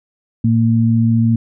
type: tone pair together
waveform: sine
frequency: 114.18 / 228.6 Hz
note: A#2 / A#3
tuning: -35 / -34 cents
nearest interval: octave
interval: 1201 cents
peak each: -13 dBFS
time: 0.44-1.36 s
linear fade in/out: 5 ms
effects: none